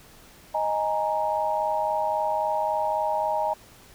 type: chord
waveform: sine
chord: D# suspended fourth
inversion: none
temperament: just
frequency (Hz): 622.3 / 829.7 / 933.4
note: D#5 / G#5 / A#5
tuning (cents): 0 / -2 / +2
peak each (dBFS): -27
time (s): 0.54-3.54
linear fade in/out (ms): 10
effects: pink hiss -51 dBFS RMS until 3.94 s